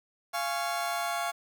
30% pulse chord, Db major, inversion first, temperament just, 693 / 831.5 / 1108.7 Hz, F5 / Ab5 / Db6, -14 / +2 / 0 cents, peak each -29 / -34 / -33 dBFS, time 0.33-1.32 s, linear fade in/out 20 ms, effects 9-bit

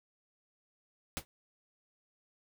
pink noise with exponential decay, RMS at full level -32 dBFS, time 1.17-1.25 s, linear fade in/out 0 ms, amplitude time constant 16 ms, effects none

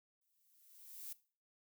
violet noise with exponential growth, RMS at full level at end -45 dBFS, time 0.21-1.13 s, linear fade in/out 5 ms, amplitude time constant 200 ms, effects noise-tail reverb RT60 0.4 s tail -18 dB re dry

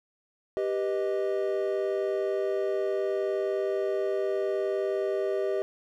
triangle chord, G augmented, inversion none, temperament equal with one note detuned, 392 / 491.3 / 622.3 Hz, G4 / B4 / D#5, 0 / -9 / 0 cents, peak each -26 / -32 / -29 dBFS, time 0.57-5.62 s, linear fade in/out 0 ms, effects none

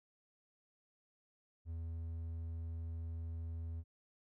triangle tone, 82.41 Hz, E2, in tune, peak -38 dBFS, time 1.65-3.84 s, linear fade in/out 50 ms, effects none

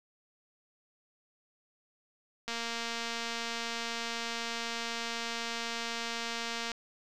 click train, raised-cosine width 0.2 ms, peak -19 dBFS, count 984, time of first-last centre 2.48-6.717 s, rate 232 Hz, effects none

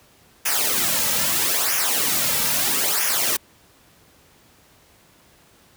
white noise with flanger, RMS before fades -21 dBFS, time 0.45-3.37 s, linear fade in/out 10 ms, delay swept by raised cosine 0.24 to 2.84 ms, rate 0.77 Hz, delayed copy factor -0.7, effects pink hiss -54 dBFS RMS until 5.76 s + high-pass 60 Hz 12 dB/octave

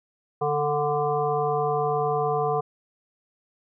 harmonic tone with a mistuned harmonic, 146.83 Hz, D3, in tune, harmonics 1 / 3 / 5 / 7 / 8, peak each -31 / -25 / -26 / -31 / -32 dBFS, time 0.41-2.61 s, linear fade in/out 10 ms, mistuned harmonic 3, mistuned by +17 cents, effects none

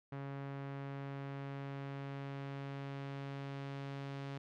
sawtooth tone with low-pass filter sweep, 138.59 Hz, C#3, in tune, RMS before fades -44 dBFS, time 0.12-4.38 s, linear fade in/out 5 ms, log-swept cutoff 1900 to 3800 Hz, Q 0.89, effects none

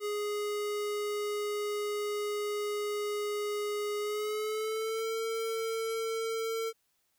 square tone with pitch glide, 415.3 to 450.3 Hz, G#4 to A4, 0 to +40 cents, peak -32 dBFS, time 0-6.73 s, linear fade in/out 50 ms, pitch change +140 cents, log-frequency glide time 3.99-5.09 s, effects white hiss -75 dBFS RMS until 7.18 s

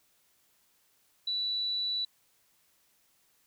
sine tone, 3951 Hz, B7, in tune, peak -29 dBFS, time 1.27-2.05 s, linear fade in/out 5 ms, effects white hiss -69 dBFS RMS until 3.46 s

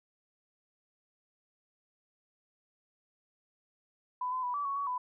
sine tone with pitch steps, 998 / 1020 / 986 / 1153 / 1111 / 1127 / 998 Hz, B5 / C6 / B5 / D6 / C#6 / C#6 / B5, +18 / -44 / -3 / -32 / +4 / +28 / +18 cents, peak -31 dBFS, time 4.21-4.98 s, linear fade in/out 5 ms, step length 110 ms, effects none

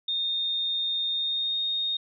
sine tone with pitch glide, 3662 to 3700 Hz, A#7 to A#7, -32 to -14 cents, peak -25 dBFS, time 0.08-1.97 s, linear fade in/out 5 ms, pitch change +18 cents, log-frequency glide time 1.1-1.58 s, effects none

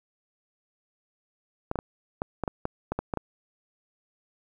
clicks, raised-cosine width 1 ms, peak -14 dBFS, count 11, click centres 1.714 / 1.757 / 1.789 / 2.219 / 2.437 / 2.478 / 2.654 / 2.92 / 2.99 / 3.138 / 3.173 s, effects 9-bit

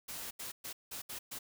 white noise bursts at uneven times, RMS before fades -43 dBFS, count 6, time 0.08-0.31 / 0.39-0.52 / 0.64-0.73 / 0.91-1.02 / 1.09-1.19 / 1.31-1.39 s, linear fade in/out 10 ms, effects none

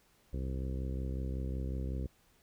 harmonic tone, 65.41 Hz, C2, in tune, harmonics 1 / 2 / 3 / 4 / 5 / 6 / 7 / 8, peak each -35 / -41 / -45 / -47 / -49 / -51 / -52 / -53 dBFS, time 0.33-2.07 s, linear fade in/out 5 ms, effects pink hiss -68 dBFS RMS until 2.42 s

